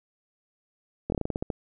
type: slowing click train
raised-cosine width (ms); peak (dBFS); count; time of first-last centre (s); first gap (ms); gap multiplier
2; -15; 10; 1.1-1.502; 22; 1.17
effects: none